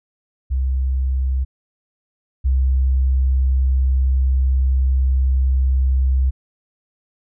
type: tone pair in turn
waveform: sine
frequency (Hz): 65.41 / 65.41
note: C2 / C2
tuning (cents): 0 / 0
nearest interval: unison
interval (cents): 0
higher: neither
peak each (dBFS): -16 / -13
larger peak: second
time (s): 0.5-1.45 / 2.44-6.31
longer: second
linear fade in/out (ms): 20
effects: none